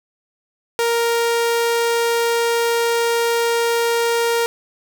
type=tone; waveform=sawtooth; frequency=466.7 Hz; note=A#4; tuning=2 cents sharp; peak=-12 dBFS; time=0.79-4.46 s; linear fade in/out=0 ms; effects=none